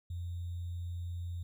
sine tone with sample-and-hold, 87.1 Hz, F2, 4 cents flat, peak -36 dBFS, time 0.1-1.43 s, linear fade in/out 5 ms, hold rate 3675 Hz, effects none

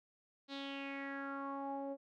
sawtooth tone with low-pass filter sweep, 276.4 Hz, C#4, 5 cents flat, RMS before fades -43 dBFS, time 0.48-1.97 s, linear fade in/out 50 ms, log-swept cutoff 4100 to 600 Hz, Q 4.9, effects none

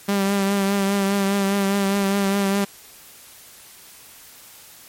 sawtooth tone with vibrato, 197.9 Hz, G3, 17 cents sharp, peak -14 dBFS, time 0.08-2.65 s, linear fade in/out 10 ms, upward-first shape triangle, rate 4.9 Hz, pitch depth 36 cents each way, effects white hiss -45 dBFS RMS until 4.88 s + MP3 64 kbps

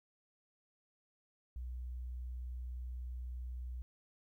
sine tone, 61.74 Hz, B1, in tune, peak -40 dBFS, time 1.56-3.82 s, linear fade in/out 0 ms, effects 13-bit

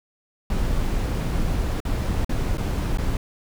brown noise with dropouts, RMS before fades -23 dBFS, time 0.5-3.17 s, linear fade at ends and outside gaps 2 ms, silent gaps 1.803-1.851 / 2.247-2.293 / 2.573-2.58 / 2.974-2.984 s, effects none

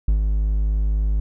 triangle tone with ADSR envelope, 51.91 Hz, G#1, in tune, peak -11 dBFS, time 0.08-1.2 s, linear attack 4 ms, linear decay 100 ms, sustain -4 dB, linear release 3 ms, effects none

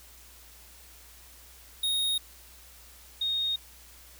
square / sine tone pair in turn, 3732 / 3716 Hz, A#7 / A#7, +1 / -6 cents, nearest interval unison, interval 7 cents, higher first, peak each -26 dBFS, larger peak neither, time 1.83-2.18 / 3.21-3.56 s, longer neither, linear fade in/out 5 ms, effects added 60 Hz sine -55 dBFS peak until 4.19 s + white hiss -53 dBFS RMS until 4.19 s

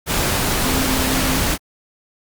sine tone in noise, 261.6 Hz, C4, in tune, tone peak -22 dBFS, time 0.62-1.4 s, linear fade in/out 50 ms, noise pink, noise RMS -19 dBFS, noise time 0.06-1.58 s, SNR -6 dB, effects Opus 48 kbps

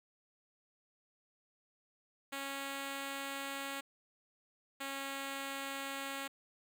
5% pulse tone pair in turn, 275.6 / 274.3 Hz, C#4 / C#4, -10 / -18 cents, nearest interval unison, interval 8 cents, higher first, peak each -28 dBFS, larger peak neither, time 2.32-3.81 / 4.8-6.28 s, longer first, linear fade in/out 10 ms, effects none

